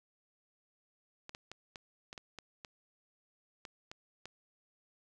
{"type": "clicks", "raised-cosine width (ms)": 0.2, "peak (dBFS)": -28, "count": 11, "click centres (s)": [1.294, 1.349, 1.516, 1.758, 2.129, 2.178, 2.387, 2.648, 3.652, 3.915, 4.256], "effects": []}